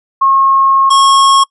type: tone pair in turn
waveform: sine / square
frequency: 1083 / 1091.2 Hz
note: C#6 / C#6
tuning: -41 / -28 cents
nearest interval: unison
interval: 13 cents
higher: second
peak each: -6 dBFS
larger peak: neither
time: 0.21-0.9 / 0.9-1.44 s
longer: first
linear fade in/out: 10 ms
effects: noise-tail reverb RT60 0.1 s tail -24 dB re dry + resampled to 24000 Hz